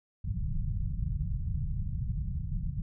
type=low-pass noise; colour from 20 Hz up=pink; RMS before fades=-32 dBFS; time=0.24-2.82 s; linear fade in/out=5 ms; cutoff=170 Hz; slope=48 dB/octave; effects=none